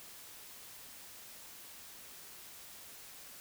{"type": "silence", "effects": ["white hiss -52 dBFS RMS until 3.4 s"]}